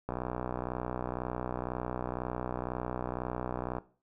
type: click train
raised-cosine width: 1 ms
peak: -20 dBFS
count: 230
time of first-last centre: 0.09-3.784 s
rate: 62 Hz
effects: noise-tail reverb RT60 0.4 s tail -18 dB re dry